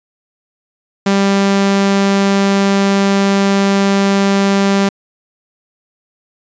sawtooth tone, 197.4 Hz, G3, 12 cents sharp, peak -6 dBFS, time 1.06-4.89 s, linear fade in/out 5 ms, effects resampled to 16000 Hz

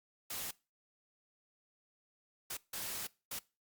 white noise bursts at uneven times, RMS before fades -41 dBFS, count 4, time 0.3-0.51 / 2.5-2.57 / 2.73-3.07 / 3.31-3.39 s, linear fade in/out 5 ms, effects noise-tail reverb RT60 0.3 s tail -22 dB re dry + Opus 48 kbps

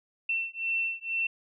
sine beating tone pair, 2693 / 2695.1 Hz, E7 / E7, +36 / +38 cents, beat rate 2.1 Hz, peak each -31 / -31 dBFS, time 0.29-1.27 s, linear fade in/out 5 ms, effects none

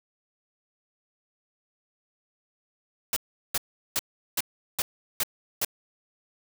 white noise bursts, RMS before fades -26 dBFS, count 7, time 3.13-5.648 s, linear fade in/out 2 ms, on 34 ms, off 380 ms, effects none

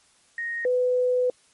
sine tone pair in turn, 1864.7 / 499.8 Hz, A#6 / B4, 0 / +21 cents, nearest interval octave + major seventh, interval 2279 cents, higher first, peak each -27 / -19 dBFS, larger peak second, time 0.38-0.65 / 0.65-1.3 s, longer second, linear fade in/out 2 ms, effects white hiss -60 dBFS RMS until 1.53 s + MP3 48 kbps

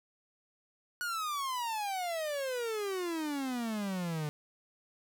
45% pulse exponential sweep, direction down, 1472 to 146.83 Hz, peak -33 dBFS, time 1.01-4.29 s, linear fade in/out 0 ms, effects none

